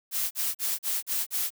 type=noise bursts; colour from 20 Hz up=blue; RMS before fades=-28 dBFS; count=6; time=0.11-1.505 s; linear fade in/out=50 ms; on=200 ms; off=39 ms; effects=none